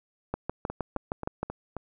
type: two click trains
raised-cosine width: 1 ms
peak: -20 / -15 dBFS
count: 5 / 8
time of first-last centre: 0.7-1.767 / 0.34-1.43 s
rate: 3.75 / 6.42 Hz
effects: none